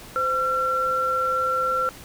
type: tone pair together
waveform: sine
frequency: 514.7 / 1359 Hz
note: C5 / F6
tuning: -29 / -48 cents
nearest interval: octave + perfect fourth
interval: 1681 cents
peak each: -27 / -21 dBFS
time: 0.16-1.89 s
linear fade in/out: 0 ms
effects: pink hiss -43 dBFS RMS until 2.04 s